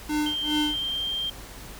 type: tone with tremolo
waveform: square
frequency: 300.8 Hz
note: D4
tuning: 42 cents sharp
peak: -23 dBFS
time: 0.09-0.84 s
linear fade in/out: 5 ms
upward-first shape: sine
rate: 2.5 Hz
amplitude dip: 100%
type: tone with pitch glide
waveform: sine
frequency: 3149 to 3176 Hz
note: G7 to G7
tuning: +7 to +22 cents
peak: -26 dBFS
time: 0.26-1.3 s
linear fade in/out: 5 ms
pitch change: +15 cents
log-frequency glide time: 0.65-1.1 s
effects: added 50 Hz sine -45 dBFS peak until 1.79 s + pink hiss -43 dBFS RMS until 1.79 s